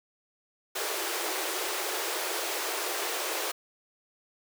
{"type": "high-pass noise", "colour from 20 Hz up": "pink", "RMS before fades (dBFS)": -32, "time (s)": [0.75, 3.52], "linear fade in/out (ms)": 10, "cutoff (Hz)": 330, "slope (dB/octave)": 96, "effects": []}